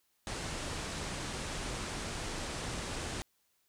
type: low-pass noise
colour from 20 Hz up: pink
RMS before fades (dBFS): -39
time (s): 0.27-3.22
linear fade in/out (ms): 0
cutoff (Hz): 9500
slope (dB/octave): 48
effects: white hiss -75 dBFS RMS until 3.68 s